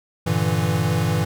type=chord; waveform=square; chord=E half-diminished seventh; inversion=first; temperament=equal; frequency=98 / 116.54 / 146.83 / 164.81 Hz; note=G2 / Bb2 / D3 / E3; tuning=0 / 0 / 0 / 0 cents; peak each=-25 / -25 / -27 / -23 dBFS; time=0.26-1.25 s; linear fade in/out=10 ms; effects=none